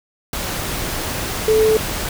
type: tone in noise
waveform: sine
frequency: 436.7 Hz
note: A4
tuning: 13 cents flat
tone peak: -11 dBFS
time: 1.48-1.77 s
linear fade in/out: 2 ms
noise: pink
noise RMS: -24 dBFS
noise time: 0.33-2.09 s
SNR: +10 dB
effects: none